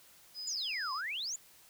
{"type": "tone", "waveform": "sine", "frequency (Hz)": 5010, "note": "D#8", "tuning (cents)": 11, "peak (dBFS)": -39, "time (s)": [0.34, 1.02], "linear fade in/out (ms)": 50}
{"type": "exponential two-way sweep", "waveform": "sine", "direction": "down then up", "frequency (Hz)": [7360, 1013, 7360], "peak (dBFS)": -35, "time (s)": [0.47, 1.36], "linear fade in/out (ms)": 5, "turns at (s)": 0.93}
{"effects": ["white hiss -60 dBFS RMS until 1.69 s"]}